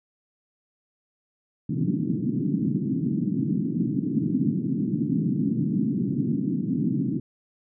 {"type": "band-pass noise", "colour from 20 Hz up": "white", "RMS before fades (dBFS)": -25, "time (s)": [1.69, 7.2], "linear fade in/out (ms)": 5, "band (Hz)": [130, 300], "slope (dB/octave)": 48, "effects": []}